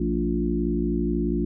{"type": "harmonic tone with a mistuned harmonic", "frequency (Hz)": 58.27, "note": "A#1", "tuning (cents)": 0, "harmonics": [1, 3, 4, 5, 6], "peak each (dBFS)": [-28, -28, -28, -28, -28], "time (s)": [0, 1.45], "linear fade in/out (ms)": 5, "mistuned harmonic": 4, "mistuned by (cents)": -46, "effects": []}